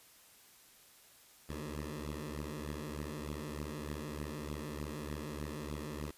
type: beating tone pair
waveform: 10% pulse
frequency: 73.42 / 76.72 Hz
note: D2 / D#2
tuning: 0 / -24 cents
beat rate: 3.3 Hz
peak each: -34 / -35 dBFS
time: 1.49-6.11 s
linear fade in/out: 5 ms
effects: white hiss -61 dBFS RMS until 6.17 s + resampled to 32000 Hz